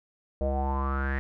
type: tone with low-pass filter sweep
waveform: square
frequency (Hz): 67.9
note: C#2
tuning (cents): -35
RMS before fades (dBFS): -28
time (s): 0.41-1.19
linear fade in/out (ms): 0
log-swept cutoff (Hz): 570 to 1900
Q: 9.1
effects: none